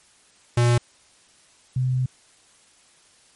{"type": "tone pair in turn", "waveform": ["square", "sine"], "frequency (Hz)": [120, 128.09], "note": ["B2", "C3"], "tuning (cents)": [-49, -36], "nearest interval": "minor second", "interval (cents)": 113, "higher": "second", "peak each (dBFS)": [-16, -19], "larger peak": "first", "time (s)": [[0.57, 0.78], [1.76, 2.06]], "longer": "second", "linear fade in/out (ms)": 5, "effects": ["white hiss -56 dBFS RMS until 3.35 s", "MP3 48 kbps"]}